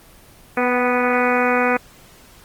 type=harmonic tone with a mistuned harmonic; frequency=246.9 Hz; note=B3; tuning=in tune; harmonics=1 / 2 / 3 / 4 / 5 / 6 / 7 / 8 / 9 / 10; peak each=-22 / -20 / -23 / -26 / -24 / -24 / -30 / -27 / -28 / -27 dBFS; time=0.57-1.77 s; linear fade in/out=5 ms; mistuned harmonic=3; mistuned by=+23 cents; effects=pink hiss -47 dBFS RMS until 2.44 s + Opus 24 kbps